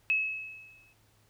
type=tone with exponential decay; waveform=sine; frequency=2582 Hz; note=E7; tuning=37 cents flat; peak=-22 dBFS; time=0.1-0.93 s; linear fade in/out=0 ms; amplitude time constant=180 ms; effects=added 106 Hz sine -67 dBFS peak until 1.29 s + pink hiss -67 dBFS RMS until 1.29 s